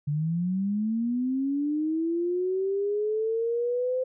sine linear sweep, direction up, 142.8 to 517 Hz, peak -24 dBFS, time 0.07-4.04 s, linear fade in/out 10 ms, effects none

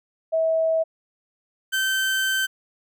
sine / 30% pulse tone pair in turn, 647 / 1546.4 Hz, E5 / G6, -32 / -24 cents, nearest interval octave + minor third, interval 1508 cents, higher second, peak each -18 dBFS, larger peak neither, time 0.32-0.84 / 1.72-2.47 s, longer second, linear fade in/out 20 ms, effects none

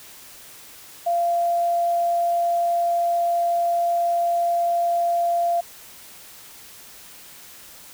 sine tone, 689 Hz, F5, 24 cents flat, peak -18 dBFS, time 1.06-5.61 s, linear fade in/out 10 ms, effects white hiss -44 dBFS RMS until 7.93 s

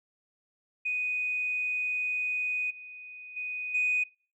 sine tone with level steps, 2489 Hz, D#7, in tune, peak -27 / -42 / -32 / -23 dBFS, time 0.85-4.04 s, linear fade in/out 10 ms, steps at 2.7 / 3.36 / 3.74 s, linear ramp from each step 10 ms, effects noise-tail reverb RT60 0.4 s tail -23 dB re dry + tanh soft clip ceiling -19 dBFS

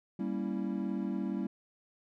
triangle chord, G diminished seventh, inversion none, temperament equal, 196 / 233.1 / 277.2 / 329.6 Hz, G3 / Bb3 / Db4 / Fb4, 0 / 0 / 0 / 0 cents, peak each -33 / -36 / -37 / -37 dBFS, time 0.19-1.47 s, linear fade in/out 5 ms, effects none

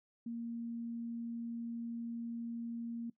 sine tone, 233.1 Hz, A#3, in tune, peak -38 dBFS, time 0.26-3.1 s, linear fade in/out 5 ms, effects noise-tail reverb RT60 0.1 s tail -19 dB re dry

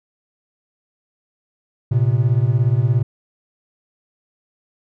triangle beating tone pair, 114.2 / 131.2 Hz, A#2 / C3, -35 / +5 cents, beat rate 17 Hz, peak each -14 / -15 dBFS, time 1.91-3.03 s, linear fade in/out 10 ms, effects none

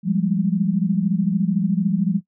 sine tone cluster, 171.9 / 195.9 / 209.5 Hz, F3 / G3 / G#3, -27 / -1 / +15 cents, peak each -21 / -21 / -23 dBFS, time 0.03-2.21 s, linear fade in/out 50 ms, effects noise-tail reverb RT60 0.1 s tail -19 dB re dry

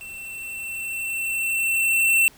square tone with level ramp, 2694 Hz, E7, 37 cents sharp, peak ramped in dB -36 to -15 dBFS, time 0.01-2.28 s, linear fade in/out 0 ms, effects pink hiss -51 dBFS RMS until 2.37 s

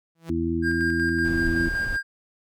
sawtooth tone with exponential growth, 164.9 Hz, E3, 1 cent sharp, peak -29 dBFS, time 0.15-0.3 s, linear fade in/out 5 ms, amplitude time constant 32 ms
harmonic tone, 83.3 Hz, E2, 19 cents sharp, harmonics 1 / 2 / 3 / 4, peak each -30 / -32 / -28 / -25 dBFS, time 0.29-1.69 s, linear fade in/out 10 ms
triangle tone with tremolo, 1605 Hz, G6, 40 cents sharp, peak -21 dBFS, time 0.62-2.03 s, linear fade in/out 50 ms, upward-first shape square, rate 5.3 Hz, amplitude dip 35%
brown noise, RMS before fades -31 dBFS, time 1.24-1.97 s, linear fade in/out 10 ms
effects none

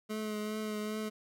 25% pulse tone with vibrato, 213.8 Hz, A3, 49 cents flat, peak -31 dBFS, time 0.09-1.1 s, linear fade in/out 20 ms, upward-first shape triangle, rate 2.5 Hz, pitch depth 25 cents each way, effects none

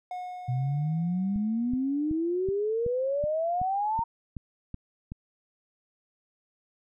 triangle tone with exponential decay, 726 Hz, F#5, 33 cents flat, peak -30 dBFS, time 0.11-2.37 s, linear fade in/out 2 ms, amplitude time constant 490 ms
sine exponential sweep, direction up, 123.47 to 932.3 Hz, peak -25 dBFS, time 0.48-4.04 s, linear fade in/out 10 ms
click train, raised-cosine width 5 ms, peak -24 dBFS, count 11, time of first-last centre 1.36-5.119 s, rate 2.66 Hz
effects none

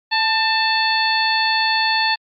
harmonic tone with a mistuned harmonic, 880 Hz, A5, in tune, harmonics 1 / 2 / 3 / 4 / 5, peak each -20 / -21 / -24 / -26 / -21 dBFS, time 0.11-2.16 s, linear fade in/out 20 ms, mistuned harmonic 2, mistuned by +32 cents, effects Opus 48 kbps

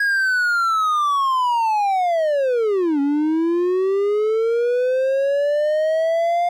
triangle linear two-way sweep, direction down then up, 1656 to 277.2 to 705 Hz, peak -14 dBFS, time 0-6.49 s, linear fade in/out 5 ms, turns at 3 s, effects none

